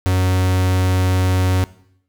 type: tone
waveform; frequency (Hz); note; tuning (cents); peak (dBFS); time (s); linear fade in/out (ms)
45% pulse; 92.5; F#2; 0; -14; 0.06-1.64; 0
effects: noise-tail reverb RT60 0.7 s tail -19 dB re dry